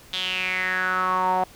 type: tone with band-pass filter sweep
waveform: sawtooth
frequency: 185 Hz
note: F#3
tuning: in tune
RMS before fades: -24 dBFS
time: 0.13-1.44 s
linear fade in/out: 5 ms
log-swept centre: 3500 to 780 Hz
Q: 6.2
effects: pink hiss -49 dBFS RMS until 1.55 s